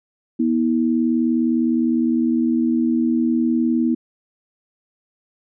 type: tone pair together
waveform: sine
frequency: 241.8 / 321.5 Hz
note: B3 / E4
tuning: -36 / -43 cents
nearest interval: perfect fourth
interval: 493 cents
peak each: -17 / -20 dBFS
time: 0.39-3.95 s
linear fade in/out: 10 ms
effects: none